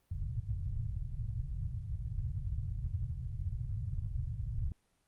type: low-pass noise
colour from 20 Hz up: white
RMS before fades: -37 dBFS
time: 0.11-4.72 s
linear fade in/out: 2 ms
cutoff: 130 Hz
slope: 48 dB/octave
effects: pink hiss -75 dBFS RMS until 5.07 s + Opus 32 kbps